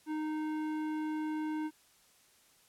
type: tone with tanh clipping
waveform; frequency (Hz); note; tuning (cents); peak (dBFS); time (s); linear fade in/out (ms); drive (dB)
triangle; 308.9; D#4; -12; -35; 0.06-1.71; 50; 18
effects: white hiss -65 dBFS RMS until 2.68 s + low-pass 12000 Hz 12 dB/octave